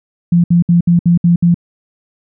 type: tone bursts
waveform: sine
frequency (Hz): 172.3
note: F3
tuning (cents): -23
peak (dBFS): -6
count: 7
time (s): 0.32-1.544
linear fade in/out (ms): 5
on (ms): 120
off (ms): 64
effects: none